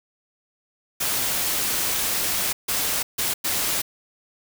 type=noise bursts at uneven times; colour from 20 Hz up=white; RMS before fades=-24 dBFS; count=4; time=1-2.53 / 2.68-3.03 / 3.18-3.34 / 3.44-3.82 s; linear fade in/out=10 ms; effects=none